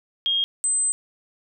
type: tone pair in turn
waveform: sine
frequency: 3244 / 8160 Hz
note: G#7 / C9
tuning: -41 / -44 cents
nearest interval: octave + major third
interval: 1597 cents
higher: second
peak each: -19 dBFS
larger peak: neither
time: 0.26-0.44 / 0.64-0.92 s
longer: second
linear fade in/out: 0 ms
effects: none